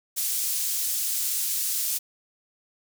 pink high-pass noise, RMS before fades -27 dBFS, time 0.16-1.99 s, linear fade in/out 20 ms, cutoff 7100 Hz, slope 12 dB/octave, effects none

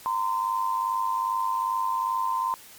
sine tone pair together, 927 / 1029.5 Hz, A#5 / C6, -10 / -28 cents, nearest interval major second, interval 182 cents, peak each -28 / -25 dBFS, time 0.06-2.54 s, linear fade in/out 0 ms, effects white hiss -48 dBFS RMS until 2.78 s + MP3 96 kbps

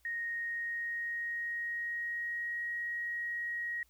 sine tone with pitch glide, 1864.7 to 1891.8 Hz, A#6 to A#6, 0 to +25 cents, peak -34 dBFS, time 0.05-3.83 s, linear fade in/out 2 ms, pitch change +25 cents, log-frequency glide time 0.37-2.71 s, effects added 60 Hz sine -69 dBFS peak until 3.89 s + white hiss -71 dBFS RMS until 3.89 s

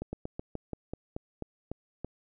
slowing click train, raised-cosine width 2 ms, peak -22 dBFS, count 11, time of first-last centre 0.02-2.046 s, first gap 110 ms, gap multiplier 1.13, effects none

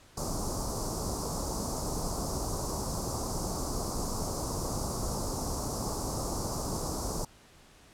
pink band-stop noise, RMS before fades -33 dBFS, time 0.17-7.25 s, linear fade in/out 5 ms, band 1200 to 4800 Hz, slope 48 dB/octave, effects pink hiss -57 dBFS RMS until 7.93 s + low-pass 10000 Hz 12 dB/octave

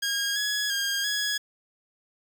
15% pulse tone with pitch steps, 1628 / 1680 / 1614 / 1674 Hz, G#6 / G#6 / G#6 / G#6, -35 / +19 / -50 / +13 cents, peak -19 dBFS, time 0.02-1.38 s, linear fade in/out 10 ms, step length 340 ms, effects 9-bit

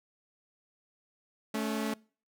sawtooth tone pair together, 217.8 / 279.6 Hz, A3 / C#4, -17 / +15 cents, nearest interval major third, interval 432 cents, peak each -28 / -32 dBFS, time 1.54-1.94 s, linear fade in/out 5 ms, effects noise-tail reverb RT60 0.4 s tail -24 dB re dry

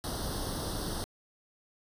pink noise with comb filter, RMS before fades -35 dBFS, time 0.04-1.04 s, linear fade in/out 0 ms, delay 0.21 ms, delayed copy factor +0.95, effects resampled to 32000 Hz

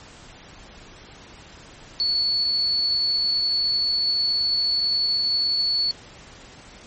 sine tone, 4426 Hz, C#8, 3 cents flat, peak -19 dBFS, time 2-5.91 s, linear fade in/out 0 ms, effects pink hiss -45 dBFS RMS until 6.86 s + MP3 32 kbps

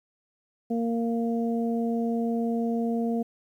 harmonic tone, 231.5 Hz, A#3, 12 cents flat, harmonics 1 / 2 / 3, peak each -25 / -31 / -35 dBFS, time 0.7-3.23 s, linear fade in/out 10 ms, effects 10-bit

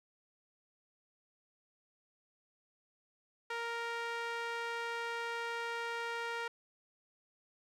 sawtooth tone with band-pass filter, 466.2 Hz, A#4, in tune, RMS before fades -39 dBFS, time 3.5-6.48 s, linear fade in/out 5 ms, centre 1600 Hz, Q 0.99, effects none

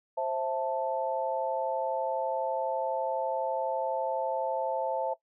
sine chord, A minor, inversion first, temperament just, 528 / 660 / 880 Hz, C5 / E5 / A5, +16 / +2 / 0 cents, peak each -32 dBFS, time 0.17-5.14 s, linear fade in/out 10 ms, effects noise-tail reverb RT60 0.1 s tail -17 dB re dry

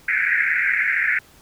white band-pass noise, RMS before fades -20 dBFS, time 0.08-1.19 s, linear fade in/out 5 ms, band 1500 to 2300 Hz, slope 96 dB/octave, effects pink hiss -51 dBFS RMS until 1.41 s

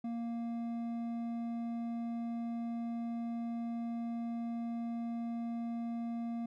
triangle tone with hard clipping, 233.1 Hz, A#3, in tune, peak -37 dBFS, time 0.04-6.46 s, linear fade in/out 5 ms, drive 10 dB, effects none

